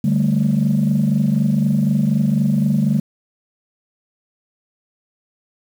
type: chord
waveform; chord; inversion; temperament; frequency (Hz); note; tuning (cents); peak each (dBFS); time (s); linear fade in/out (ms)
sine; D suspended fourth; none; equal; 146.83 / 196 / 220; D3 / G3 / A3; 0 / 0 / 0; -17; 0.04-3; 5
effects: tanh soft clip ceiling -8 dBFS + 7-bit